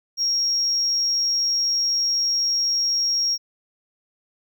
triangle tone, 5588 Hz, F8, in tune, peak -16 dBFS, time 0.17-3.38 s, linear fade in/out 50 ms, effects tanh soft clip ceiling -16 dBFS

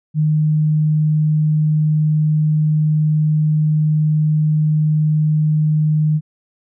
sine tone, 153.5 Hz, D#3, 23 cents flat, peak -12 dBFS, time 0.14-6.21 s, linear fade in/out 50 ms, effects none

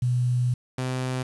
sine / sawtooth tone pair in turn, 123.47 / 128.45 Hz, B2 / C3, 0 / -32 cents, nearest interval minor second, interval 68 cents, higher second, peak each -20 / -22 dBFS, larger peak first, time 0.02-0.54 / 0.78-1.23 s, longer first, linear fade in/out 5 ms, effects resampled to 24000 Hz + 8-bit

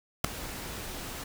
pink noise with ADSR envelope, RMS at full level -21 dBFS, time 0.24-1.24 s, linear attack 6 ms, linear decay 3 ms, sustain -18 dB, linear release 7 ms, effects none

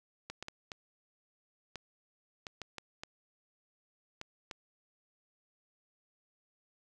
clicks, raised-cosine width 0.2 ms, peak -24 dBFS, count 11, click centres 0.3 / 0.426 / 0.484 / 0.718 / 1.757 / 2.468 / 2.617 / 2.783 / 3.035 / 4.214 / 4.512 s, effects none

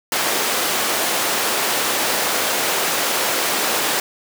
pink high-pass noise, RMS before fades -20 dBFS, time 0.12-4 s, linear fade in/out 2 ms, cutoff 430 Hz, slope 12 dB/octave, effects none

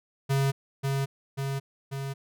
square tone with echo, 137 Hz, C#3, 20 cents flat, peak -23 dBFS, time 0.29-0.52 s, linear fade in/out 20 ms, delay 540 ms, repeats 3, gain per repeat -3 dB, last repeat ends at 2.14 s, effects none

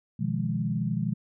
sine chord, F half-diminished seventh, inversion second, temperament equal, 123.47 / 155.56 / 174.61 / 207.7 Hz, Cb3 / Eb3 / F3 / Ab3, 0 / 0 / 0 / 0 cents, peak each -31 dBFS, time 0.19-1.14 s, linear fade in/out 10 ms, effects none

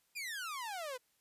sawtooth exponential sweep, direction down, 2500 to 483.6 Hz, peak -36 dBFS, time 0.15-0.98 s, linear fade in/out 20 ms, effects white hiss -75 dBFS RMS until 1.2 s + resampled to 32000 Hz

